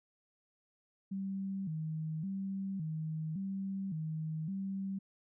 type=tone with vibrato; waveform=sine; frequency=174.8 Hz; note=F3; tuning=2 cents sharp; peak=-35 dBFS; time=1.11-4.99 s; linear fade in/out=10 ms; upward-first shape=square; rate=0.89 Hz; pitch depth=180 cents each way; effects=none